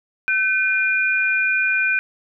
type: tone pair together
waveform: sine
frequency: 1526 / 2424 Hz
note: G6 / D#7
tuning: -47 / -46 cents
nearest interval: minor sixth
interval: 801 cents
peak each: -19 dBFS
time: 0.28-1.99 s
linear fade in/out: 0 ms
effects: none